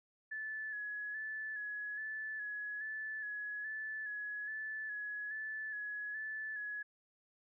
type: tone with vibrato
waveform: sine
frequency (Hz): 1714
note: A6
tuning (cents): -46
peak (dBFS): -39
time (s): 0.31-6.83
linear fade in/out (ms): 10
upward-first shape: square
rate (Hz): 1.2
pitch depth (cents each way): 29
effects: none